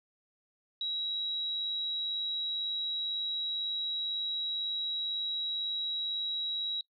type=tone; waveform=sine; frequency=3866 Hz; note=B7; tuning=38 cents flat; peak=-31 dBFS; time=0.81-6.81 s; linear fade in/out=2 ms; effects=noise-tail reverb RT60 0.1 s tail -20 dB re dry